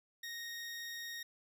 20% pulse tone, 1864.7 Hz, A#6, in tune, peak -37 dBFS, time 0.23-1.23 s, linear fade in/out 5 ms, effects none

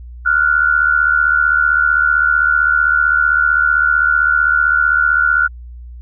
sine tone pair together, 1396.9 / 1472.5 Hz, F6 / F#6, 0 / -9 cents, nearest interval minor second, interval 91 cents, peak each -13 dBFS, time 0.25-5.48 s, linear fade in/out 20 ms, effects added 60 Hz sine -30 dBFS peak until 6.01 s

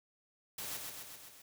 white noise with echo, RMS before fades -42 dBFS, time 0.58-0.77 s, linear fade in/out 5 ms, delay 130 ms, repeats 5, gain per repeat -3 dB, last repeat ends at 1.42 s, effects none

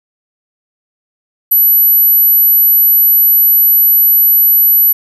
sine tone, 11840 Hz, F#9, in tune, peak -5 dBFS, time 1.51-4.93 s, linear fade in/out 10 ms, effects 7-bit

